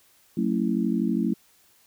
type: chord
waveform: sine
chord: F# minor seventh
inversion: none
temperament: equal with one note detuned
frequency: 185 / 224.8 / 277.2 / 329.6 Hz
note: F#3 / A3 / C#4 / E4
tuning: 0 / +37 / 0 / 0 cents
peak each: -27 / -25 / -29 / -29 dBFS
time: 0.37-1.34 s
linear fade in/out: 5 ms
effects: white hiss -60 dBFS RMS until 1.86 s